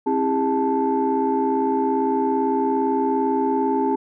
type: tone cluster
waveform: sine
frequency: 266.5 / 326.7 / 404.3 / 878 Hz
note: C4 / E4 / G#4 / A5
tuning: +32 / -15 / -46 / -4 cents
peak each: -22 / -26 / -22 / -22 dBFS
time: 0.06-3.96 s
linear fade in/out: 10 ms
effects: tanh soft clip ceiling -10 dBFS